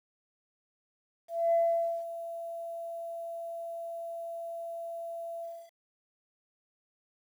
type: tone with ADSR envelope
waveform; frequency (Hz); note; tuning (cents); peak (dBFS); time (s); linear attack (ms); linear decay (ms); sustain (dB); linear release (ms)
sine; 673; E5; +36; -21; 1.28-5.71; 250; 510; -15; 280
effects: tanh soft clip ceiling -18 dBFS + 10-bit